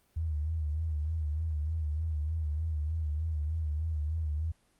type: tone with vibrato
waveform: sine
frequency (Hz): 77.8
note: D#2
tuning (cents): 0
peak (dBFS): -29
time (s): 0.16-4.52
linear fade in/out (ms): 10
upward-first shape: sine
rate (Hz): 3.3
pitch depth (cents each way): 80
effects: pink hiss -69 dBFS RMS until 4.79 s + Opus 24 kbps